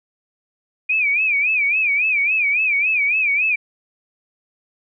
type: tone with vibrato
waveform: sine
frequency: 2415 Hz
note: D7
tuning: 48 cents sharp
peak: -15 dBFS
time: 0.89-3.56 s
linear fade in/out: 10 ms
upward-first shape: sine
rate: 3.6 Hz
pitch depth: 140 cents each way
effects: none